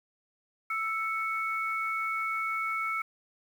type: tone pair together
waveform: sine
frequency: 1321 / 2215 Hz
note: E6 / C#7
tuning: +3 / -2 cents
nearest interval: major sixth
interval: 895 cents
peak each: -31 / -32 dBFS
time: 0.7-3.02 s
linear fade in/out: 5 ms
effects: 9-bit